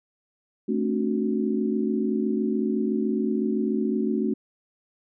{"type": "chord", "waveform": "sine", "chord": "D dominant seventh", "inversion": "second", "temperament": "equal with one note detuned", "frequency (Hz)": [220, 266, 293.7, 370], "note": ["A3", "C4", "D4", "F#4"], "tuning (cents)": [0, 29, 0, 0], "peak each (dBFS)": [-25, -29, -30, -28], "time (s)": [0.68, 4.34], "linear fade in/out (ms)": 10, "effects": []}